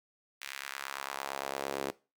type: tone with high-pass filter sweep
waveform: sawtooth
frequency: 68.8 Hz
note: C#2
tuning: 12 cents flat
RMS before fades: -39 dBFS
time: 0.41-1.91 s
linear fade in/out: 10 ms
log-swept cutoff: 2200 to 380 Hz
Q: 1.4
effects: noise-tail reverb RT60 0.3 s tail -20 dB re dry